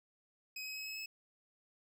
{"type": "tone with pitch steps", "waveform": "25% pulse", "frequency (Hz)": [2531, 2546, 2560, 2575, 2590], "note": ["D#7", "D#7", "D#7", "E7", "E7"], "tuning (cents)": [29, 39, 49, -41, -31], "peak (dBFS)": -38, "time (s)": [0.56, 1.06], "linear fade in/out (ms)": 5, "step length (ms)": 100, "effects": []}